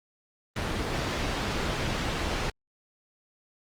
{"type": "low-pass noise", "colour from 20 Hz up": "pink", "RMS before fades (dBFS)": -30, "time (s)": [0.56, 2.5], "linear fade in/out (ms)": 2, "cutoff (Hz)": 4500, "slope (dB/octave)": 12, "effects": ["Opus 24 kbps"]}